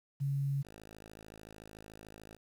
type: tone pair in turn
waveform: sine / 5% pulse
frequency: 139.2 / 53.58 Hz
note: C#3 / A1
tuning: +8 / -45 cents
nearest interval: octave + perfect fourth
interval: 1653 cents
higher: first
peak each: -30 / -39 dBFS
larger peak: first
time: 0.2-0.63 / 0.63-2.37 s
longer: second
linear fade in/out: 20 ms
effects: 10-bit